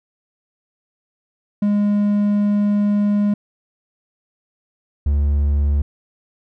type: tone pair in turn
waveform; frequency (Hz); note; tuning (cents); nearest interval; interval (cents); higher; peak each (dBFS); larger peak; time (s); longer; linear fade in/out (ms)
triangle; 205.7 / 72.04; G#3 / D2; -16 / -33; octave + tritone; 1817; first; -12; neither; 1.62-3.34 / 5.06-5.82; first; 5
effects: none